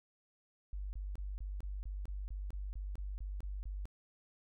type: tone bursts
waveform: sine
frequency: 49 Hz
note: G1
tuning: in tune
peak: -38 dBFS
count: 14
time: 0.73-3.855 s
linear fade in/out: 0 ms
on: 200 ms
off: 25 ms
effects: none